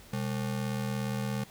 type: ring-modulated tone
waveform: square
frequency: 164.81 Hz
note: E3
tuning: in tune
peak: -28 dBFS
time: 0.13-1.44 s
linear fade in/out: 5 ms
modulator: 38.6 Hz
effects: pink hiss -53 dBFS RMS until 1.5 s